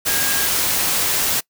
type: tone in noise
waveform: sine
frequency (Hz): 1629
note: G#6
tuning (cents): -34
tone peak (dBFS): -26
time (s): 0.07-0.48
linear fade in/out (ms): 20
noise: white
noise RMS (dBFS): -19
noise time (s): 0.05-1.41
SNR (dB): -10
effects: noise-tail reverb RT60 0.1 s tail -24 dB re dry